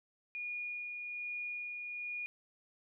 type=tone with tremolo; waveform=sine; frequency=2440 Hz; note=D#7; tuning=34 cents flat; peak=-37 dBFS; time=0.35-2.26 s; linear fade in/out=0 ms; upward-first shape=sine; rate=1.2 Hz; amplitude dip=30%; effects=none